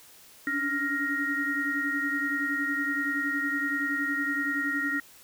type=tone cluster; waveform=sine; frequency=281.7 / 292.4 / 1398 / 1876 Hz; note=C#4 / D4 / F6 / A#6; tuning=+28 / -7 / +1 / +11 cents; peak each=-34 / -36 / -33 / -28 dBFS; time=0.47-5 s; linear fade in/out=2 ms; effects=white hiss -53 dBFS RMS until 5.23 s